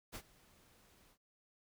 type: noise with ADSR envelope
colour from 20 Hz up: pink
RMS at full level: -45 dBFS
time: 0.12-1.18 s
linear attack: 33 ms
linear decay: 65 ms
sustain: -22 dB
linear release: 72 ms
effects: none